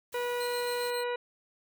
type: noise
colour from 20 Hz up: white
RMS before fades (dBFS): -48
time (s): 0.12-0.91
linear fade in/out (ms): 10
type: harmonic tone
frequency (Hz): 486.2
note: B4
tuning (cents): -27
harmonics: 1 / 2 / 3 / 4 / 5 / 6 / 8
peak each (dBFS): -31 / -37 / -41 / -43 / -45 / -47 / -49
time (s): 0.14-1.16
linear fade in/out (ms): 5
type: tone with tremolo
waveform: sawtooth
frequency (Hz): 4125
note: C8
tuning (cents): -25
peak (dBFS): -35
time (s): 0.4-1.04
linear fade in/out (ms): 10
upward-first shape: square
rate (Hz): 7.4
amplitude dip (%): 45
effects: none